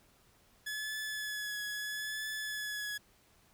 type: tone with vibrato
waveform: sawtooth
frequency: 1706 Hz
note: G#6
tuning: 46 cents sharp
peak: -33 dBFS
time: 0.66-2.98 s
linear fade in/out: 10 ms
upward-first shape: triangle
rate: 0.77 Hz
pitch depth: 27 cents each way
effects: pink hiss -66 dBFS RMS until 3.53 s